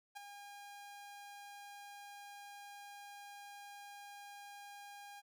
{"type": "tone with ADSR envelope", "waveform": "sawtooth", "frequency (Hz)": 811, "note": "G#5", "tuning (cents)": -41, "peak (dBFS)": -40, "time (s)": [0.15, 5.22], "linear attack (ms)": 20, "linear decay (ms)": 10, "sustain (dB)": -7, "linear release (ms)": 34, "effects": []}